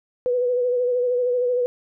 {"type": "tone with vibrato", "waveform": "sine", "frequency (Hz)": 493.9, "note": "B4", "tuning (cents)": 0, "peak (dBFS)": -18, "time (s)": [0.26, 1.66], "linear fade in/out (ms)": 0, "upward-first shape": "sine", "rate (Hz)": 13, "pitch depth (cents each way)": 35, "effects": []}